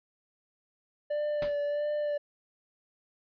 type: tone with vibrato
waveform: triangle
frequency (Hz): 587.3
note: D5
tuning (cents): 0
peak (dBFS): -26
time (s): 1.1-2.18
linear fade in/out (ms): 10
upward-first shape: sine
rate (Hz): 1.5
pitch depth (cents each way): 25
type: noise with exponential decay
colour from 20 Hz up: pink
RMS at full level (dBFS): -34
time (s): 1.42-1.58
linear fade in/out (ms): 2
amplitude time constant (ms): 34
effects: resampled to 11025 Hz